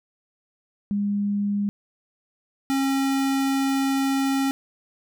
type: tone pair in turn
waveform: sine / square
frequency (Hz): 203.3 / 271.4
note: G#3 / C#4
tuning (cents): -37 / -36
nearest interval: perfect fourth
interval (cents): 501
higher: second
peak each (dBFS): -21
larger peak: neither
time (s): 0.91-1.69 / 2.7-4.51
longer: second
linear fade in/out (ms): 0
effects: none